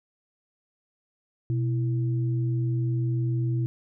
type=tone pair together; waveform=sine; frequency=123.78 / 330 Hz; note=B2 / E4; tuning=+4 / +2 cents; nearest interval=octave + perfect fourth; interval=1698 cents; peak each=-23 / -34 dBFS; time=1.5-3.66 s; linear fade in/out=0 ms; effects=none